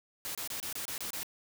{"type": "noise bursts", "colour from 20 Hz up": "white", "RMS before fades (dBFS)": -38, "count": 8, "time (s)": [0.25, 1.231], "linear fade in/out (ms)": 0, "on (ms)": 99, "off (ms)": 27, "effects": []}